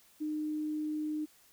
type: tone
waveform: sine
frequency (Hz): 305.2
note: D#4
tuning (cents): -33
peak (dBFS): -32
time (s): 0.2-1.26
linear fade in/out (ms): 20
effects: white hiss -63 dBFS RMS until 1.52 s